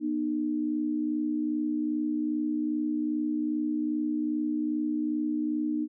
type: tone pair together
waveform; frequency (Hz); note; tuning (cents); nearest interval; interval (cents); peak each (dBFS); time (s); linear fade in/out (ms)
sine; 241.8 / 304.3; B3 / D#4; -36 / -38; major third; 398; -32 / -27; 0-5.88; 50
effects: none